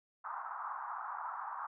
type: band-pass noise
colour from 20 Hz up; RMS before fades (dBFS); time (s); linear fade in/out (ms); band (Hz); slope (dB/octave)
white; -42; 0.24-1.67; 10; 830 to 1300; 48
effects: none